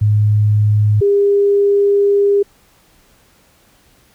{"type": "tone pair in turn", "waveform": "sine", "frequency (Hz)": [105.3, 403], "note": ["G#2", "G4"], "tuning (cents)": [24, 48], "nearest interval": "octave + major seventh", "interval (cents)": 2324, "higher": "second", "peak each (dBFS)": -9, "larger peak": "neither", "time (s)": [[0.01, 1.01], [1.01, 2.43]], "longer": "second", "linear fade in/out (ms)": 10, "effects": ["pink hiss -52 dBFS RMS until 4.14 s"]}